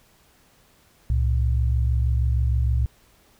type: tone pair together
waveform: sine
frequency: 66.8 / 113.22 Hz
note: C2 / A2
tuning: +36 / +50 cents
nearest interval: major sixth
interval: 914 cents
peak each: -19 / -24 dBFS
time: 1.1-2.86 s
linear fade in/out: 0 ms
effects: pink hiss -58 dBFS RMS until 3.39 s